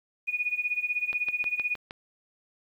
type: tone with tremolo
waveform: sine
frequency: 2462 Hz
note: D#7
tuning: 19 cents flat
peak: -23 dBFS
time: 0.27-1.76 s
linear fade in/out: 20 ms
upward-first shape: sine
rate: 16 Hz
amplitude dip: 85%
type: click train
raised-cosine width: 0.3 ms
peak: -22 dBFS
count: 6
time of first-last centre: 1.13-1.909 s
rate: 6.42 Hz
effects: 10-bit

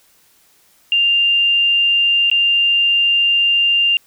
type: tone with dropouts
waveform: sine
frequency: 2794 Hz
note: F7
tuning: in tune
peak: -11 dBFS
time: 0.92-3.97 s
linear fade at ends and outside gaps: 1 ms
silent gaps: 2.3-2.314 s
effects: white hiss -54 dBFS RMS until 4.06 s

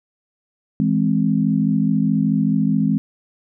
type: chord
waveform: sine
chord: E augmented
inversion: none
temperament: equal with one note detuned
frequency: 162.92 / 207.7 / 261.6 Hz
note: E3 / G#3 / B#3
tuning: -20 / 0 / 0 cents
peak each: -20 / -18 / -20 dBFS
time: 0.8-2.98 s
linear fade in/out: 0 ms
effects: none

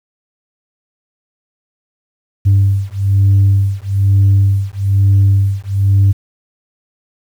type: beating tone pair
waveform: sine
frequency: 98 / 99.1 Hz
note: G2 / G2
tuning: 0 / +19 cents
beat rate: 1.1 Hz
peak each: -10 dBFS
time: 2.45-6.13 s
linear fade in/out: 20 ms
effects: tanh soft clip ceiling -4 dBFS + 7-bit

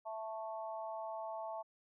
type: harmonic tone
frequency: 220.1 Hz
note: A3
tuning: 1 cent sharp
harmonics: 3 / 4 / 5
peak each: -43 / -44 / -50 dBFS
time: 0.05-1.63 s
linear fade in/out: 20 ms
effects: none

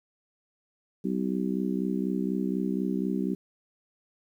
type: harmonic tone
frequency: 64.1 Hz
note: C2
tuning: 35 cents flat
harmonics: 3 / 4 / 5 / 6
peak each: -29 / -31 / -33 / -35 dBFS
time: 1.04-3.35 s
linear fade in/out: 10 ms
effects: 10-bit

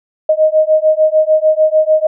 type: beating tone pair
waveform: sine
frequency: 620 / 626.7 Hz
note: D#5 / D#5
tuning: -6 / +12 cents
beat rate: 6.7 Hz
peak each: -11 dBFS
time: 0.29-2.07 s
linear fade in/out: 5 ms
effects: none

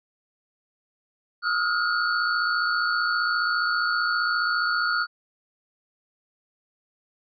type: tone cluster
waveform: sine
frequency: 1253 / 1308 / 1427 / 4463 Hz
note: D#6 / E6 / F6 / C#8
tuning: +12 / -14 / +37 / +11 cents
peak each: -30 / -31 / -23 / -30 dBFS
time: 1.42-5.07 s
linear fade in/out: 50 ms
effects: none

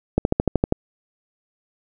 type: slowing click train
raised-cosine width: 2 ms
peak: -3 dBFS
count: 8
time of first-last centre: 0.18-0.724 s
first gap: 71 ms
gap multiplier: 1.03
effects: none

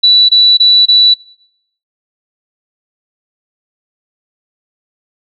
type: tone bursts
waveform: sine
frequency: 3951 Hz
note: B7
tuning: in tune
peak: -3 dBFS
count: 4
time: 0.03-1.142 s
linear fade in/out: 10 ms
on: 260 ms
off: 24 ms
effects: noise-tail reverb RT60 0.7 s tail -23 dB re dry

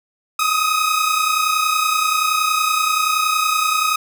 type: tone pair together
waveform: sawtooth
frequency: 1244.5 / 1275.1 Hz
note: D#6 / D#6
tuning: 0 / +42 cents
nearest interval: unison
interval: 42 cents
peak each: -15 dBFS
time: 0.39-3.96 s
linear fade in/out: 5 ms
effects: none

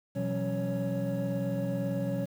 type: tone cluster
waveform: triangle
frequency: 125.4 / 170.2 / 188.3 / 276.4 / 557 Hz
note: B2 / F3 / F#3 / C#4 / C#5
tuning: +27 / -44 / +31 / -5 / +8 cents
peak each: -32 / -34 / -31 / -34 / -32 dBFS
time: 0.15-2.26 s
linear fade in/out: 20 ms
effects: tanh soft clip ceiling -21 dBFS + 9-bit

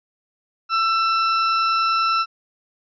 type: tone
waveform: 40% pulse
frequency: 1335 Hz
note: E6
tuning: 22 cents sharp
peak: -16 dBFS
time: 0.69-2.26 s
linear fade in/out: 50 ms
effects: resampled to 16000 Hz

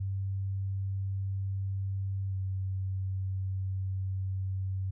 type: tone with pitch glide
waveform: sine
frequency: 97 to 95.22 Hz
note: G2 to G2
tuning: -18 to -50 cents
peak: -30 dBFS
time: 0-4.91 s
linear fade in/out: 10 ms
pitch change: -32 cents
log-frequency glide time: 2.28-2.35 s
effects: none

